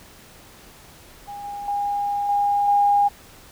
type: tone with level steps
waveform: sine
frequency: 813 Hz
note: G#5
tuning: 37 cents flat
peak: -32 / -29 / -21 / -17 / -14 dBFS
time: 1.27-3.09 s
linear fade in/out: 20 ms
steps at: 1.44 / 1.68 / 2.29 / 2.68 s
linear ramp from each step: 2 ms
effects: pink hiss -47 dBFS RMS until 3.51 s